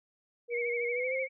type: tone with pitch glide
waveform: sine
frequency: 476.7 to 525.9 Hz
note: A#4 to C5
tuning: +39 to +9 cents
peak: -31 dBFS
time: 0.48-1.28 s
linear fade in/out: 50 ms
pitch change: +170 cents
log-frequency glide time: 0.89-1.15 s
type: tone with vibrato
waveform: sine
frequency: 2217 Hz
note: C#7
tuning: in tune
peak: -33 dBFS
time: 0.5-1.29 s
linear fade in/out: 50 ms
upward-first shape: sine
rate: 13 Hz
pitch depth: 72 cents each way
effects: none